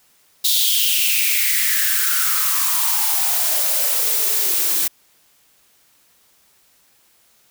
blue noise with high-pass filter sweep, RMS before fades -18 dBFS, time 0.44-4.88 s, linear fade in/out 10 ms, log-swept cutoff 3800 to 300 Hz, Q 5.8, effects white hiss -57 dBFS RMS until 7.5 s

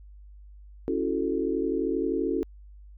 sine chord, F# minor seventh, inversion second, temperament equal, 277.2 / 329.6 / 370 / 440 Hz, C#4 / E4 / F#4 / A4, 0 / 0 / 0 / 0 cents, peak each -30 dBFS, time 0.88-2.43 s, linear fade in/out 0 ms, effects added 50 Hz sine -45 dBFS peak until 2.97 s

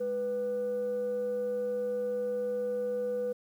sine tone pair together, 207.7 / 493.9 Hz, G#3 / B4, 0 / 0 cents, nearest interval octave + minor third, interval 1500 cents, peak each -40 / -28 dBFS, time 0-3.33 s, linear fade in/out 10 ms, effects tanh soft clip ceiling -26 dBFS + 10-bit

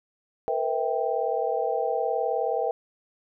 sine tone cluster, 460.5 / 499.7 / 654 / 786 Hz, A#4 / B4 / E5 / G5, -21 / +20 / -14 / +4 cents, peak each -29 dBFS, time 0.48-2.71 s, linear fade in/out 0 ms, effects none

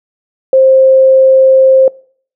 sine tone, 528 Hz, C5, 16 cents sharp, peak -3 dBFS, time 0.53-1.88 s, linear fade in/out 2 ms, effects noise-tail reverb RT60 0.5 s tail -23 dB re dry

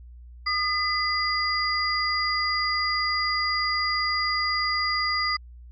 sine tone cluster, 1222 / 2013 / 4819 Hz, D#6 / B6 / D8, -32 / +33 / +44 cents, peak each -27 dBFS, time 0.46-5.37 s, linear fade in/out 10 ms, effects added 60 Hz sine -42 dBFS peak until 5.71 s

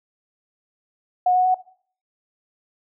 sine tone with pitch steps, 727 / 735 / 741 Hz, F#5 / F#5 / F#5, -31 / -12 / +2 cents, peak -14 dBFS, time 1.26-1.545 s, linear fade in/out 5 ms, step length 95 ms, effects noise-tail reverb RT60 0.5 s tail -17 dB re dry

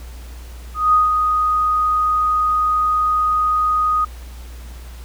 sine tone with ADSR envelope, 1244.5 Hz, D#6, in tune, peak -9 dBFS, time 0.74-4.05 s, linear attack 190 ms, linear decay 160 ms, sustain -5 dB, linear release 8 ms, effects added 60 Hz sine -32 dBFS peak until 5.04 s + pink hiss -44 dBFS RMS until 5.04 s

